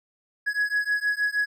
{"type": "beating tone pair", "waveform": "triangle", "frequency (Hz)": [1672, 1678.4], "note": ["G#6", "G#6"], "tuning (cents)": [11, 18], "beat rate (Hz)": 6.4, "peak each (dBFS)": -24, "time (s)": [0.46, 1.46], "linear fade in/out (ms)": 20, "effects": []}